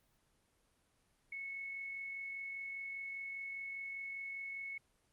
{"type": "tone with amplitude modulation", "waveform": "sine", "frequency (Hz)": 2200, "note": "C#7", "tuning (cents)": -14, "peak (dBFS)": -40, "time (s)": [1.32, 4.78], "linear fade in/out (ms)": 5, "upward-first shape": "sine", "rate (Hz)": 45, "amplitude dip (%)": 30, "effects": ["pink hiss -75 dBFS RMS until 5.12 s", "Opus 24 kbps"]}